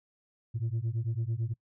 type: beating tone pair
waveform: sine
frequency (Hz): 109.8 / 118.8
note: A2 / A#2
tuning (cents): -3 / +33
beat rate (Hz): 9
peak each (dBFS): -30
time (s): 0.54-1.54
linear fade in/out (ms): 20
effects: noise-tail reverb RT60 0.1 s tail -25 dB re dry + tanh soft clip ceiling -26 dBFS